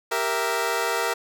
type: chord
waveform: 15% pulse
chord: E diminished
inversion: first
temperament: equal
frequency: 392 / 466.2 / 659.3 Hz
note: G4 / Bb4 / E5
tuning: 0 / 0 / 0 cents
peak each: -23 / -19 / -22 dBFS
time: 0.11-1.14 s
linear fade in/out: 10 ms
effects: none